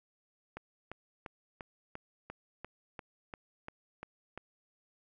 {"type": "click train", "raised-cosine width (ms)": 0.5, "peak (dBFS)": -27, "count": 12, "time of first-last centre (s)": [0.57, 4.376], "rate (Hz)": 2.89, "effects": []}